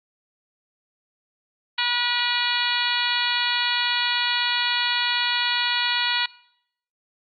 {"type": "harmonic tone", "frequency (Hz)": 483.9, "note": "B4", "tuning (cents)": -35, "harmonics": [2, 3, 4, 5, 6, 7, 8, 9], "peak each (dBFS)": [-29, -29, -29, -29, -29, -29, -29, -29], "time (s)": [1.78, 6.26], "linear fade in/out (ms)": 5, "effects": ["noise-tail reverb RT60 0.7 s tail -21 dB re dry", "Opus 32 kbps"]}